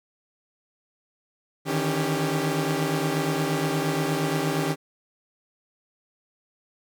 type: tone cluster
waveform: sawtooth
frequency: 151.7 / 160.2 / 277.4 / 393.9 Hz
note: D#3 / E3 / C#4 / G4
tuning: -44 / -49 / +1 / +8 cents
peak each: -25 dBFS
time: 1.65-4.76 s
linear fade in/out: 50 ms
effects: none